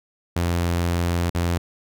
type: tone with dropouts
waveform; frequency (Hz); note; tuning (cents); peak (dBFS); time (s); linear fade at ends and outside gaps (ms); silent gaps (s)
sawtooth; 86.3; F2; -20; -16; 0.36-1.58; 5; 1.299-1.348
effects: none

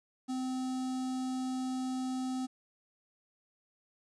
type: tone with notch filter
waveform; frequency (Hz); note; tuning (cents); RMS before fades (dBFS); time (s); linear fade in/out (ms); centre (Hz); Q
square; 257.7; C4; -26; -35; 0.28-2.47; 20; 2100; 0.66
effects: resampled to 22050 Hz + 11-bit

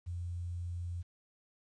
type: tone with quantisation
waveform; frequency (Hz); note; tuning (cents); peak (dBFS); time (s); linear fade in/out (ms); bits
sine; 87.31; F2; 0; -36; 0.06-1.03; 20; 11
effects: resampled to 22050 Hz

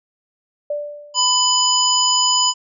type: tone with exponential decay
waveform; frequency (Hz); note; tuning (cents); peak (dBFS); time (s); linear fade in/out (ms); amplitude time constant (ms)
sine; 587.3; D5; 0; -18; 0.7-1.44; 5; 160
type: harmonic tone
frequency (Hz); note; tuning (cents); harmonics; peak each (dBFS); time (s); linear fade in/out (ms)
998; B5; +18; 1 / 3 / 5 / 7; -19 / -19 / -19 / -19; 1.14-2.54; 50
effects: none

